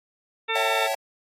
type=harmonic tone; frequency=449.2 Hz; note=A4; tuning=36 cents sharp; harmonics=1 / 2 / 3 / 4 / 5 / 6 / 8; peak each=-31 / -31 / -31 / -31 / -31 / -31 / -31 dBFS; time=0.48-0.88 s; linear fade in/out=20 ms
type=chord; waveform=square; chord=A dominant seventh; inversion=first; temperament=equal with one note detuned; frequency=554.4 / 659.3 / 768.3 / 880 Hz; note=C#5 / E5 / G5 / A5; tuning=0 / 0 / -35 / 0 cents; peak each=-30 / -30 / -30 / -32 dBFS; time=0.55-0.95 s; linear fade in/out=5 ms
effects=AAC 48 kbps